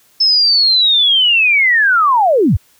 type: linear sweep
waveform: sine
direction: down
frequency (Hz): 5274 to 54.5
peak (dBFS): -8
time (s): 0.2-2.57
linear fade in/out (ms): 10
effects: white hiss -52 dBFS RMS until 2.79 s